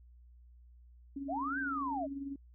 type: tone with tremolo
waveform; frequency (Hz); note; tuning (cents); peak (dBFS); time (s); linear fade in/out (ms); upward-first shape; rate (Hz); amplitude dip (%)
sine; 277.2; C#4; 0; -35; 1.16-2.36; 5; triangle; 20; 60
type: linear two-way sweep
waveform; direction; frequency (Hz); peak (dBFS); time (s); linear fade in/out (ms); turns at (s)
sine; up then down; 585 to 1609 to 585; -34; 1.28-2.07; 20; 1.59
effects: added 60 Hz sine -55 dBFS peak until 2.54 s